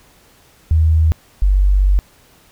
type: tone pair in turn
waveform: sine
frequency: 79.6 / 48.11 Hz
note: D#2 / G1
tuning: +40 / -32 cents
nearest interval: major sixth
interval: 872 cents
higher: first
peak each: -9 dBFS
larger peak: neither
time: 0.71-1.12 / 1.42-1.99 s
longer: second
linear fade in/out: 0 ms
effects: pink hiss -50 dBFS RMS until 2.51 s